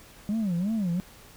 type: tone with vibrato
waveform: sine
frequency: 196 Hz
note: G3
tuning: in tune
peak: -22 dBFS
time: 0.29-1 s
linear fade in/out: 0 ms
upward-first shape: sine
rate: 2.8 Hz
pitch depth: 250 cents each way
effects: tanh soft clip ceiling -23 dBFS + pink hiss -51 dBFS RMS until 1.36 s